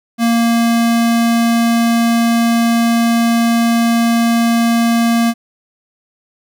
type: tone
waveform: square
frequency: 232.3 Hz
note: A#3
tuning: 6 cents flat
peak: -11 dBFS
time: 0.18-5.34 s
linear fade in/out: 50 ms
effects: none